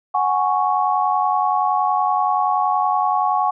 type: chord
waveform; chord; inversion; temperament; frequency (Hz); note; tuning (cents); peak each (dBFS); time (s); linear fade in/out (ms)
sine; F# suspended second; none; equal; 740 / 830.6 / 1108.7; F#5 / G#5 / C#6; 0 / 0 / 0; -20; 0.14-3.51; 10
effects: none